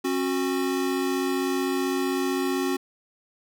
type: tone pair together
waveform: square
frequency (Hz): 270.7 / 366.4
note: C#4 / F#4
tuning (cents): -41 / -17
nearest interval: perfect fourth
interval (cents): 524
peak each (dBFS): -27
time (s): 0.04-2.77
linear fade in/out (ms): 10
effects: none